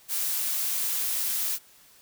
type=noise; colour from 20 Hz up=blue; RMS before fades=-28 dBFS; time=0.08-1.59 s; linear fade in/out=50 ms; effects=white hiss -56 dBFS RMS until 2.01 s